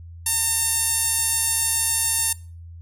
sawtooth tone with band-pass filter, 907 Hz, A#5, 48 cents flat, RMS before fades -22 dBFS, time 0.26-2.33 s, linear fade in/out 5 ms, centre 10000 Hz, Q 3, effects noise-tail reverb RT60 0.4 s tail -22 dB re dry + added 84 Hz sine -37 dBFS peak until 2.81 s

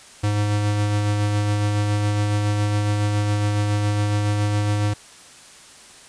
square tone with tremolo, 103.83 Hz, G#2, in tune, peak -18 dBFS, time 0.23-4.94 s, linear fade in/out 10 ms, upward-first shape sine, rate 7.2 Hz, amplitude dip 25%, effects white hiss -45 dBFS RMS until 6.08 s + resampled to 22050 Hz

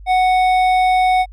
sine tone with hard clipping, 740 Hz, F#5, in tune, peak -13 dBFS, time 0.06-1.26 s, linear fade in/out 50 ms, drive 9 dB, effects added 49 Hz sine -34 dBFS peak until 1.32 s

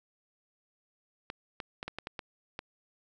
clicks, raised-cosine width 0.3 ms, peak -21 dBFS, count 8, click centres 1.301 / 1.602 / 1.829 / 1.88 / 1.986 / 2.071 / 2.192 / 2.591 s, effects none

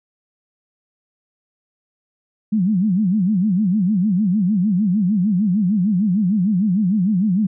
sine tone with vibrato, 196 Hz, G3, in tune, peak -14 dBFS, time 2.52-7.47 s, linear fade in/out 10 ms, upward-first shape sine, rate 6.6 Hz, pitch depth 210 cents each way, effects none

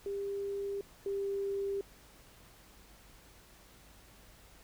sine tone pair in turn, 398.8 / 396.3 Hz, G4 / G4, +30 / +19 cents, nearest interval unison, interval 11 cents, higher first, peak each -34 / -32 dBFS, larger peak second, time 0.06-0.81 / 1.06-1.81 s, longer neither, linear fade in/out 2 ms, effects added 50 Hz sine -63 dBFS peak until 4.63 s + pink hiss -59 dBFS RMS until 4.63 s

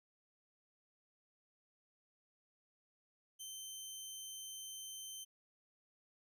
15% pulse tone, 3100 Hz, G7, 20 cents flat, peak -39 dBFS, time 3.39-5.25 s, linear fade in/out 20 ms, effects none

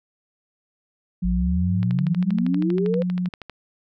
sine tone, 180 Hz, F#3, 47 cents flat, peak -21 dBFS, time 1.22-3.29 s, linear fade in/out 10 ms
sine exponential sweep, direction up, 51.91 to 522 Hz, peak -21 dBFS, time 1.24-3.03 s, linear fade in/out 10 ms
click train, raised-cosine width 0.3 ms, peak -20 dBFS, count 22, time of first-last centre 1.83-3.497 s, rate 12.6 Hz
effects none

